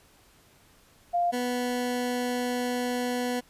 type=tone pair in turn; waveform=sine / 20% pulse; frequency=698.5 / 246.5 Hz; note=F5 / B3; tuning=0 / -3 cents; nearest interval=octave + tritone; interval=1803 cents; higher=first; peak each=-22 dBFS; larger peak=neither; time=1.13-1.32 / 1.32-3.41 s; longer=second; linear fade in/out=20 ms; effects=pink hiss -59 dBFS RMS until 3.49 s + resampled to 32000 Hz